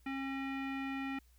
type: tone with low-pass filter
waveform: square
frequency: 270 Hz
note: C#4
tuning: 45 cents flat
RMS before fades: -39 dBFS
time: 0.06-1.19 s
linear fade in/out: 5 ms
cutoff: 2300 Hz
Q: 3.3
effects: added 60 Hz sine -62 dBFS peak until 1.38 s + white hiss -72 dBFS RMS until 1.38 s